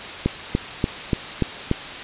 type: click train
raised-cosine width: 3 ms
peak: -5 dBFS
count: 6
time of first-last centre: 0.26-1.713 s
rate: 3.44 Hz
effects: white hiss -32 dBFS RMS until 2.03 s + resampled to 8000 Hz